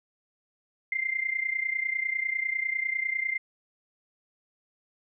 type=tone with amplitude modulation; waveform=sine; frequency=2093 Hz; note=C7; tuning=in tune; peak=-23 dBFS; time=0.92-3.38 s; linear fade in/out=2 ms; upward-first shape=sine; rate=30 Hz; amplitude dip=80%; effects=none